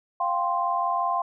sine chord, F suspended second, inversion none, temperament equal, 698.5 / 784 / 1046.5 Hz, F5 / G5 / C6, 0 / 0 / 0 cents, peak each -27 / -29 / -25 dBFS, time 0.2-1.22 s, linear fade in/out 5 ms, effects none

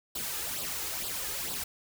white noise with flanger, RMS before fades -35 dBFS, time 0.15-1.64 s, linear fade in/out 5 ms, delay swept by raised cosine 0.23 to 2.43 ms, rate 2.2 Hz, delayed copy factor +0.65, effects none

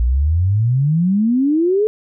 sine exponential sweep, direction up, 56.5 to 440 Hz, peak -12 dBFS, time 0-1.87 s, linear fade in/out 0 ms, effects none

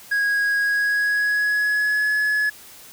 triangle tone with pitch glide, 1649 to 1700.3 Hz, G#6 to G#6, -13 to +40 cents, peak -16 dBFS, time 0.11-2.5 s, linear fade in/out 10 ms, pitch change +53 cents, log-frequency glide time 0.58-2.11 s, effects white hiss -44 dBFS RMS until 2.92 s

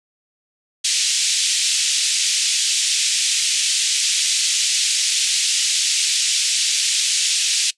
white band-pass noise, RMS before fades -19 dBFS, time 0.84-7.71 s, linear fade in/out 10 ms, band 2600 to 7900 Hz, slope 24 dB/octave, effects noise-tail reverb RT60 0.1 s tail -21 dB re dry + resampled to 24000 Hz

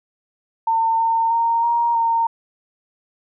sine tone with pitch steps, 905 / 910 / 924 / 939 / 919 Hz, A5 / A#5 / A#5 / A#5 / A#5, +48 / -42 / -16 / +12 / -25 cents, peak -15 dBFS, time 0.67-2.27 s, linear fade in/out 5 ms, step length 320 ms, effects none

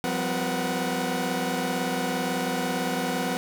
sawtooth tone cluster, 175.9 / 193.9 / 255.3 / 480.4 / 740 Hz, F3 / G3 / C4 / B4 / F#5, +13 / -19 / -42 / -48 / 0 cents, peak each -28 / -31 / -26 / -29 / -28 dBFS, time 0.04-3.37 s, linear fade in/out 0 ms, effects none

